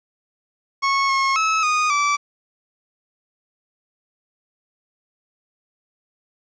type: tone with pitch steps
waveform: 30% pulse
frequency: 1099 / 1085 / 1296 / 1236 / 1159 Hz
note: C#6 / C#6 / E6 / D#6 / D6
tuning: -15 / -37 / -30 / -12 / -23 cents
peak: -14 dBFS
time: 0.82-2.17 s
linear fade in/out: 20 ms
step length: 270 ms
effects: resampled to 16000 Hz + 8-bit